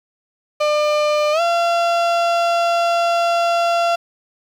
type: tone with pitch glide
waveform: 35% pulse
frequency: 599 to 684.1 Hz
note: D5 to F5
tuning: +34 to -36 cents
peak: -13 dBFS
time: 0.6-3.96 s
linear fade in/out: 10 ms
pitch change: +230 cents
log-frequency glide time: 1.32-1.41 s
effects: low-pass 5000 Hz 12 dB/octave + 7-bit